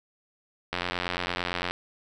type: click train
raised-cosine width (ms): 0.3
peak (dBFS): -12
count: 88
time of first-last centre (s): 0.73-1.71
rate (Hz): 88.8
effects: none